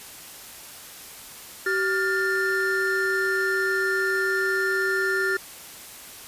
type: tone cluster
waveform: triangle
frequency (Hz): 383.2 / 1410 / 1782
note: G4 / F6 / A6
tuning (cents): -39 / +16 / +22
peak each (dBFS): -24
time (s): 1.66-5.37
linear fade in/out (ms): 5
effects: white hiss -42 dBFS RMS until 6.27 s + resampled to 32000 Hz